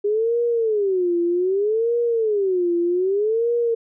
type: tone with vibrato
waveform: sine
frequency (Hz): 403.8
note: G#4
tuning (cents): -49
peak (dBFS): -17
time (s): 0.04-3.75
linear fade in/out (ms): 10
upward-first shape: sine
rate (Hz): 0.64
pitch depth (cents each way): 280
effects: none